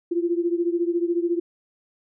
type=beating tone pair; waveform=sine; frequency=340 / 354 Hz; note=F4 / F4; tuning=-46 / +23 cents; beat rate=14 Hz; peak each=-22 / -25 dBFS; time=0.11-1.4 s; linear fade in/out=10 ms; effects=none